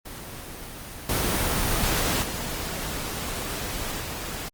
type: noise with level steps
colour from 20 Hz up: pink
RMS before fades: -38 / -24 / -31 / -33 dBFS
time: 0.05-4.49 s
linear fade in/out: 10 ms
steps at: 1.09 / 2.22 / 4 s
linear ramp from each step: 5 ms
effects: Opus 24 kbps